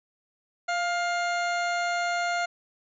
harmonic tone with a mistuned harmonic, 705 Hz, F5, 16 cents sharp, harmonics 1 / 2 / 3 / 4 / 5 / 6 / 8 / 9 / 10, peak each -27 / -30 / -34 / -42 / -46 / -40 / -54 / -48 / -45 dBFS, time 0.68-2.46 s, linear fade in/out 10 ms, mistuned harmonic 1, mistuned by -23 cents, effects none

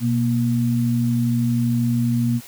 sine tone pair together, 123 / 235.6 Hz, B2 / A#3, -7 / +19 cents, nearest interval major seventh, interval 1126 cents, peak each -20 / -19 dBFS, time 0-2.41 s, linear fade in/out 50 ms, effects white hiss -42 dBFS RMS until 2.47 s

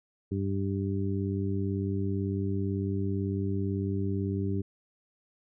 harmonic tone, 98 Hz, G2, in tune, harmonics 1 / 2 / 3 / 4, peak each -30 / -33 / -35 / -36 dBFS, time 0.31-4.62 s, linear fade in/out 10 ms, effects none

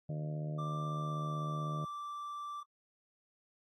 harmonic tone, 76 Hz, D#2, 40 cents flat, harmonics 2 / 3 / 4 / 5 / 6 / 7 / 8 / 9, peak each -36 / -52 / -51 / -53 / -57 / -55 / -48 / -56 dBFS, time 0.09-1.85 s, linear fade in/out 5 ms
triangle tone with pitch glide, 1179 to 1170.9 Hz, D6 to D6, +6 to -6 cents, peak -38 dBFS, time 0.58-2.63 s, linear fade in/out 10 ms, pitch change -12 cents, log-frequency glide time 0.89-1.34 s
effects AAC 48 kbps

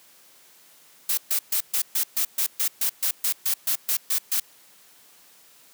blue noise bursts, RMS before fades -23 dBFS, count 16, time 1.09-4.4 s, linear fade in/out 5 ms, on 85 ms, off 130 ms, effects white hiss -54 dBFS RMS until 5.73 s + high-pass 150 Hz 12 dB/octave

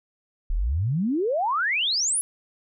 sine exponential sweep, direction up, 33.43 to 11000 Hz, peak -21 dBFS, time 0.5-2.21 s, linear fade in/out 0 ms, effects none

